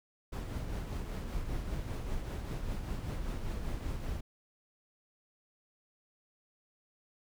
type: noise with tremolo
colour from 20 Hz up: brown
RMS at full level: -35 dBFS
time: 0.32-4.21 s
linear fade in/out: 10 ms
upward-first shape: triangle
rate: 5.1 Hz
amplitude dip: 45%
effects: none